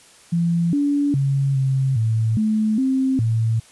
sine tone with pitch steps, 169.8 / 286.8 / 137.7 / 133.6 / 111.6 / 216.3 / 263.9 / 112.8 Hz, F3 / D4 / C#3 / C3 / A2 / A3 / C4 / A2, -48 / -41 / -11 / +36 / +25 / -29 / +15 / +44 cents, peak -16 dBFS, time 0.32-3.6 s, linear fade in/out 10 ms, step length 410 ms, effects white hiss -49 dBFS RMS until 3.71 s + resampled to 24000 Hz

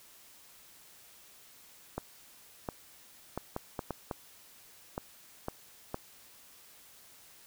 clicks, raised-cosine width 1 ms, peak -20 dBFS, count 10, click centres 1.98 / 2.688 / 3.376 / 3.564 / 3.792 / 3.907 / 4.112 / 4.979 / 5.484 / 5.944 s, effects white hiss -57 dBFS RMS until 7.46 s

